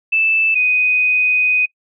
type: tone pair in turn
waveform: sine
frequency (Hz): 2637 / 2497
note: E7 / D#7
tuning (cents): 0 / +6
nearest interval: minor second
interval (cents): 94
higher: first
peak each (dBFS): -12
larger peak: neither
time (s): 0.12-0.55 / 0.55-1.66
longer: second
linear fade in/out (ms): 10
effects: noise-tail reverb RT60 0.1 s tail -23 dB re dry